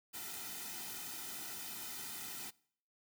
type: noise with comb filter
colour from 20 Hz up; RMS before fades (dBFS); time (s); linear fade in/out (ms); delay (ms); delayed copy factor
white; -45; 0.13-2.51; 20; 1.8; -0.9
effects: noise-tail reverb RT60 0.6 s tail -23 dB re dry